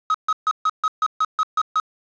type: tone bursts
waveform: triangle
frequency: 1270 Hz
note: D#6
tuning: 35 cents sharp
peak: -14 dBFS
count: 10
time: 0.1-1.8 s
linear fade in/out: 2 ms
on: 44 ms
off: 140 ms
effects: resampled to 16000 Hz + 7-bit